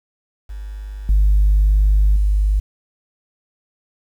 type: tone with level steps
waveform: sine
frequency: 50.6 Hz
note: G#1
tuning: 44 cents flat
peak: -27 / -9 / -12 dBFS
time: 0.49-2.6 s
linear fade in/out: 10 ms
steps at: 1.09 / 2.16 s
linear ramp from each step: 2 ms
effects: tanh soft clip ceiling -7 dBFS + 8-bit